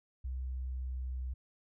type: tone with pitch glide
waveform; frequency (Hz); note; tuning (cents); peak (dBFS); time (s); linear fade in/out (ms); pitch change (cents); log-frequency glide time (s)
sine; 64.1 to 63.62; C2 to C2; -35 to -48; -35; 0.24-1.34; 10; -13; 0.43-1.2
effects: none